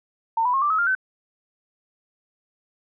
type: tone with pitch steps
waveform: sine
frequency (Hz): 907 / 989.1 / 1078.6 / 1176.2 / 1282.7 / 1398.8 / 1525.4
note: A#5 / B5 / C#6 / D6 / E6 / F6 / G6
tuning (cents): -48 / +2 / -48 / +2 / -48 / +2 / -48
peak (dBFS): -18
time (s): 0.37-0.951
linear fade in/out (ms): 5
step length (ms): 83
effects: none